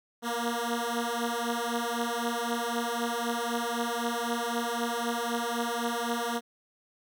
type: beating tone pair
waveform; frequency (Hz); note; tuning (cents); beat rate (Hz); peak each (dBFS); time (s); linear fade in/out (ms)
10% pulse; 233.4 / 237.3; A#3 / A#3; +2 / +31; 3.9; -24 / -23; 0.22-6.41; 50
effects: none